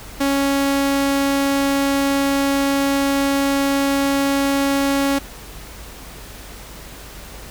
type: tone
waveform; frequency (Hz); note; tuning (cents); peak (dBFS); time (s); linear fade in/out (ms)
sawtooth; 277.2; C#4; 0; -12; 0.2-5.19; 10
effects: added 50 Hz sine -39 dBFS peak until 7.5 s + pink hiss -38 dBFS RMS until 7.5 s